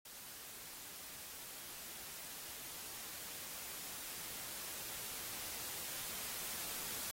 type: noise with level ramp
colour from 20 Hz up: white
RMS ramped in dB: -52 to -43 dBFS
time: 0.05-7.11 s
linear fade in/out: 5 ms
effects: AAC 48 kbps